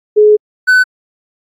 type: tone pair in turn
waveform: sine / triangle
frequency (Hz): 422.5 / 1505.6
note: G#4 / F#6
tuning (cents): +30 / +30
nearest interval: octave + minor seventh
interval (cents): 2200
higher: second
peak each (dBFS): -3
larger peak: neither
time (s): 0.16-0.37 / 0.67-0.84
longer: first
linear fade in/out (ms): 20
effects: AAC 64 kbps